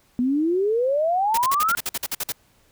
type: exponential sweep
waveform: sine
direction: up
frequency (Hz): 239.7 to 1434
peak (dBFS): -18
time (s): 0.19-1.75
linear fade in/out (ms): 0
type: noise bursts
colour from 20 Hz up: white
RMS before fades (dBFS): -26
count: 12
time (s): 1.34-2.322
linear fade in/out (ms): 5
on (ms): 36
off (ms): 50
effects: pink hiss -60 dBFS RMS until 2.71 s